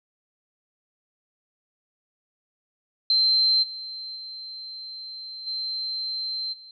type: tone with level steps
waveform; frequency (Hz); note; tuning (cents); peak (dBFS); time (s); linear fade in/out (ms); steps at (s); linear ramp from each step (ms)
sine; 4116; C8; -29; -17 / -33 / -35 / -27 / -43; 3.1-6.71; 2; 3.62 / 4.15 / 5.46 / 6.52; 20
effects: none